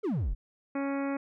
triangle exponential sweep, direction down, 475.1 to 32.7 Hz, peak -25 dBFS, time 0.03-0.35 s, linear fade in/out 20 ms
harmonic tone, 277.2 Hz, C#4, in tune, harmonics 1 / 2 / 3 / 4 / 5 / 6 / 7 / 8 / 9, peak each -30 / -36 / -42 / -43 / -44 / -49 / -48 / -48 / -51 dBFS, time 0.75-1.17 s, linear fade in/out 5 ms
effects none

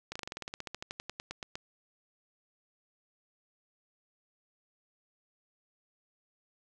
slowing click train, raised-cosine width 0.2 ms, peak -21 dBFS, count 21, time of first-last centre 0.12-1.555 s, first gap 35 ms, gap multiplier 1.07, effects none

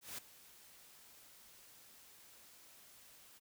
white noise with ADSR envelope, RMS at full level -44 dBFS, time 0.01-3.4 s, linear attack 170 ms, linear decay 9 ms, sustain -17 dB, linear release 30 ms, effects none

